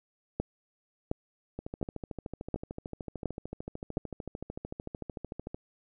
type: two click trains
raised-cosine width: 2 ms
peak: -16 / -24 dBFS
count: 6 / 54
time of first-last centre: 0.4-3.971 / 1.59-5.545 s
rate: 1.4 / 13.4 Hz
effects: none